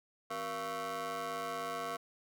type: ring-modulated tone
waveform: 25% pulse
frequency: 212.4 Hz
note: G#3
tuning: 39 cents sharp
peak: -30 dBFS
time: 0.3-1.97 s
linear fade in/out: 10 ms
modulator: 898 Hz
effects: none